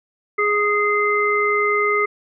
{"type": "harmonic tone", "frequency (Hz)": 415.3, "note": "G#4", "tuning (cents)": 0, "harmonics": [1, 3, 5], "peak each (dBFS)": [-20, -20, -20], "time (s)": [0.38, 2.06], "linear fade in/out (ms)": 10, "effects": []}